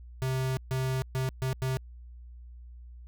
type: tone bursts at uneven times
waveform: square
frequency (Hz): 130.81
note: C3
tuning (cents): 0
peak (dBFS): -28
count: 5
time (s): 0.22-0.57 / 0.71-1.02 / 1.15-1.29 / 1.42-1.53 / 1.62-1.77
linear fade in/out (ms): 0
effects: added 60 Hz sine -44 dBFS peak until 3.07 s